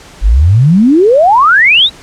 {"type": "exponential sweep", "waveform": "sine", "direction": "up", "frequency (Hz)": [43.72, 3983], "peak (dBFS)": -3, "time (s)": [0.21, 1.9], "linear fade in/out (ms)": 50, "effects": ["pink hiss -35 dBFS RMS until 2.02 s", "low-pass 8000 Hz 12 dB/octave"]}